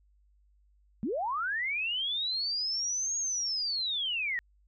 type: linear two-way sweep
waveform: sine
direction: up then down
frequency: 184.9 to 6645 to 1838 Hz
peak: -29 dBFS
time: 1.03-4.39 s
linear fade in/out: 0 ms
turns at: 3.17 s
effects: added 50 Hz sine -62 dBFS peak until 4.67 s